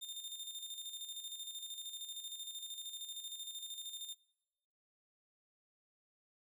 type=tone with tremolo; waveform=sawtooth; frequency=3627 Hz; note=A#7; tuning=48 cents flat; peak=-39 dBFS; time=0.01-4.15 s; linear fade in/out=20 ms; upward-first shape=square; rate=13 Hz; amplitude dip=50%; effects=noise-tail reverb RT60 1.0 s tail -25 dB re dry